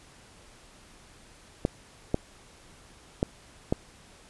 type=clicks; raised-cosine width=2 ms; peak=-10 dBFS; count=4; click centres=1.651 / 2.144 / 3.229 / 3.725 s; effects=pink hiss -54 dBFS RMS until 4.29 s + resampled to 24000 Hz